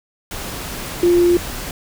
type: tone in noise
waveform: sine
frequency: 349.2 Hz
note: F4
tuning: in tune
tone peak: -10 dBFS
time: 1.03-1.37 s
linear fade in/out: 2 ms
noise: pink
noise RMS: -28 dBFS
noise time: 0.31-1.71 s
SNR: +15 dB
effects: none